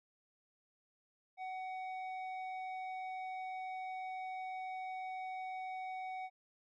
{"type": "tone with low-pass filter", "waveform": "square", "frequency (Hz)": 749, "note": "F#5", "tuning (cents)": 21, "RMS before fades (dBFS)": -43, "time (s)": [1.37, 6.3], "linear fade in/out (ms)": 50, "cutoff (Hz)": 2000, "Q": 1.3, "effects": []}